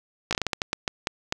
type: slowing click train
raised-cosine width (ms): 0.2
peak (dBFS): -7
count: 12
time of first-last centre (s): 0.31-1.324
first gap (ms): 17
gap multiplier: 1.31
effects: none